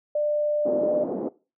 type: tone with pitch glide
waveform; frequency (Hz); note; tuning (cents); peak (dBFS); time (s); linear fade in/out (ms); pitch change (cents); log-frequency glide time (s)
sine; 595 to 602.3; D5 to D5; +22 to +44; -21; 0.15-1.04; 5; +22; 0.77-0.87
type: band-pass noise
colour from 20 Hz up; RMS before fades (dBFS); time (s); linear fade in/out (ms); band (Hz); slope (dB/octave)
pink; -29; 0.65-1.29; 10; 240 to 590; 24
effects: noise-tail reverb RT60 0.3 s tail -19 dB re dry